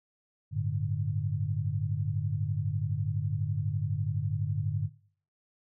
sine chord, G suspended second, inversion none, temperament equal, 98 / 110 / 146.83 Hz, G2 / A2 / D3, 0 / 0 / 0 cents, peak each -32 dBFS, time 0.51-4.9 s, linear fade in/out 50 ms, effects noise-tail reverb RT60 0.5 s tail -19 dB re dry

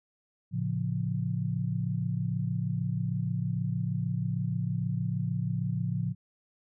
sine chord, A augmented, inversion none, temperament equal with one note detuned, 112.18 / 138.59 / 174.61 Hz, A2 / C#3 / E#3, +34 / 0 / 0 cents, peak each -32 dBFS, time 0.51-6.15 s, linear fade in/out 50 ms, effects none

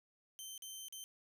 15% pulse tone with dropouts, 3103 Hz, G7, 18 cents flat, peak -39 dBFS, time 0.39-1.04 s, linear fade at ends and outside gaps 0 ms, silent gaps 0.578-0.622 / 0.884-0.925 s, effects none

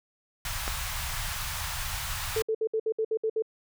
pink band-stop noise, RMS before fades -33 dBFS, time 0.45-2.42 s, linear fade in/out 2 ms, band 120 to 840 Hz, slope 24 dB/octave
click, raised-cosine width 0.5 ms, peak -16 dBFS, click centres 0.679 s
sine tone bursts, 441.3 Hz, A4, 5 cents sharp, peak -24 dBFS, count 9, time 2.36-3.423 s, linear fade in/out 5 ms, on 63 ms, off 62 ms
effects none

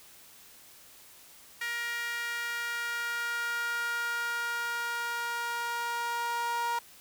sawtooth tone with high-pass filter sweep, 472.1 Hz, A#4, 22 cents sharp, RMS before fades -33 dBFS, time 1.61-6.79 s, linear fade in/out 5 ms, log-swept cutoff 1800 to 1000 Hz, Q 4.2, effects white hiss -54 dBFS RMS until 7 s

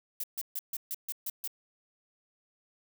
violet noise bursts, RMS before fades -35 dBFS, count 8, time 0.2-1.476 s, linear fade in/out 2 ms, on 37 ms, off 140 ms, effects none

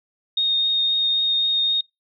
sine tone with vibrato, 3702 Hz, A#7, 13 cents flat, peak -17 dBFS, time 0.37-1.81 s, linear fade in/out 5 ms, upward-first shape triangle, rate 3.8 Hz, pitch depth 10 cents each way, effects noise-tail reverb RT60 0.2 s tail -26 dB re dry

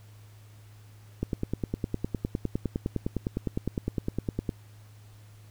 click train, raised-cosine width 3 ms, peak -15 dBFS, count 33, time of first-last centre 1.23-4.492 s, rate 9.81 Hz, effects added 105 Hz sine -49 dBFS peak until 5.5 s + pink hiss -60 dBFS RMS until 5.5 s

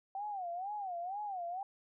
sine tone with vibrato, 759 Hz, F#5, 44 cents sharp, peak -37 dBFS, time 0.15-1.63 s, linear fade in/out 2 ms, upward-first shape sine, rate 2.1 Hz, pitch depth 180 cents each way, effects none

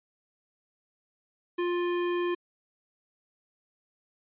square tone, 351.2 Hz, F4, 10 cents sharp, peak -27 dBFS, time 1.58-2.35 s, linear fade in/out 10 ms, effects resampled to 8000 Hz

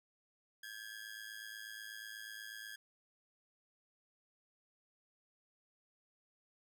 sawtooth ring-modulated tone, 1646 Hz, G#6, 16 cents flat, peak -40 dBFS, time 0.63-2.76 s, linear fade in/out 5 ms, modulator 54.1 Hz, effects none

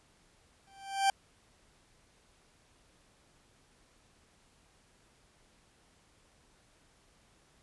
40% pulse tone with exponential growth, 784 Hz, G5, in tune, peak -21 dBFS, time 0.67-1.1 s, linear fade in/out 2 ms, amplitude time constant 92 ms, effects pink hiss -66 dBFS RMS until 7.62 s + resampled to 24000 Hz

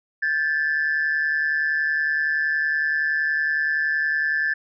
sine tone pair together, 1591.3 / 1742 Hz, G6 / A6, +26 / -18 cents, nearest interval major second, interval 156 cents, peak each -24 / -20 dBFS, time 0.22-4.54 s, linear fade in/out 10 ms, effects tanh soft clip ceiling -14 dBFS

